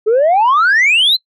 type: exponential sweep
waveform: sine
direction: up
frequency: 415.3 to 4194 Hz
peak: -6 dBFS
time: 0.06-1.17 s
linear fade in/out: 20 ms
effects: noise-tail reverb RT60 0.1 s tail -25 dB re dry + tanh soft clip ceiling -6 dBFS